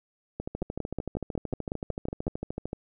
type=two click trains; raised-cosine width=2 ms; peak=-17 / -19 dBFS; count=10 / 32; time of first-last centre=0.62-2.268 / 0.4-2.731 s; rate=5.46 / 13.3 Hz; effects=none